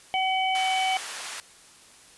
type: harmonic tone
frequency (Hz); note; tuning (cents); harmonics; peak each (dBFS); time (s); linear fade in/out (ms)
757; F#5; +39; 1 / 3 / 4; -24 / -29 / -30; 0.14-0.97; 0
type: high-pass noise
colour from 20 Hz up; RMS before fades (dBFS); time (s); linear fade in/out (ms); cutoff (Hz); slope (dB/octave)
pink; -36; 0.55-1.4; 0; 1100; 12
effects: white hiss -52 dBFS RMS until 2.17 s + resampled to 24000 Hz

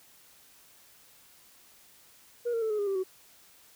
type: tone with pitch steps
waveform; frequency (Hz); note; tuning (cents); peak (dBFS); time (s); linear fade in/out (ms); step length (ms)
sine; 478.3 / 459.3 / 441.1 / 423.7 / 406.9 / 390.8 / 375.3; A#4 / A#4 / A4 / G#4 / G#4 / G4 / F#4; +44 / -26 / +4 / +35 / -35 / -5 / +25; -25; 2.45-3.038; 20; 84
effects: tanh soft clip ceiling -25 dBFS + white hiss -58 dBFS RMS until 3.75 s

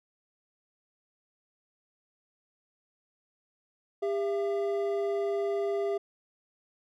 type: tone pair together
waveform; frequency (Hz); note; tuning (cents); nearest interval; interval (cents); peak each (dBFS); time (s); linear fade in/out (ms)
triangle; 400.4 / 673; G4 / E5; +37 / +36; major sixth; 899; -26 / -32; 4.02-5.98; 10
effects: none

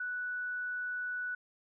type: tone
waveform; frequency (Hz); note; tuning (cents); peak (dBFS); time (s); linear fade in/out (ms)
sine; 1480; F#6; 0; -34; 0-1.35; 5
effects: none

